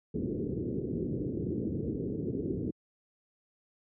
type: low-pass noise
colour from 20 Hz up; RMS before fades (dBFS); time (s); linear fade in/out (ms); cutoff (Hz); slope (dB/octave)
white; -33; 0.14-2.71; 10; 420; 48
effects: high-pass 80 Hz 12 dB/octave